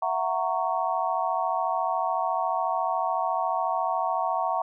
sine chord, F# dominant seventh, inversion third, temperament just, 666 / 740 / 925 / 1110 Hz, E5 / F#5 / A#5 / C#6, +18 / 0 / -14 / +2 cents, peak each -30 / -28 / -29 / -30 dBFS, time 0.02-4.62 s, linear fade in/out 5 ms, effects none

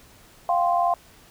sine chord, F suspended second, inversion none, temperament equal with one note detuned, 698.5 / 780.4 / 1046.5 Hz, F5 / G5 / C6, 0 / -8 / 0 cents, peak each -20 / -26 / -25 dBFS, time 0.49-0.94 s, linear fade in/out 2 ms, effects pink hiss -52 dBFS RMS until 1.3 s

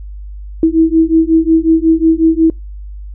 sine beating tone pair, 321.5 / 327 Hz, E4 / E4, -43 / -14 cents, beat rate 5.5 Hz, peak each -10 dBFS, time 0.63-2.5 s, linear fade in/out 2 ms, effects noise-tail reverb RT60 0.2 s tail -26 dB re dry + added 50 Hz sine -25 dBFS peak until 3.14 s

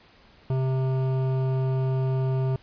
triangle tone with hard clipping, 131.4 Hz, C3, 8 cents sharp, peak -24 dBFS, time 0.5-2.56 s, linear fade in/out 2 ms, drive 17 dB, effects pink hiss -55 dBFS RMS until 2.62 s + resampled to 11025 Hz

